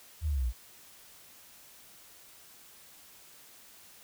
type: linear sweep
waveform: sine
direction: down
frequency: 81.5 to 55 Hz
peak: -27 dBFS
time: 0.21-0.53 s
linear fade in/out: 50 ms
effects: white hiss -55 dBFS RMS until 4.03 s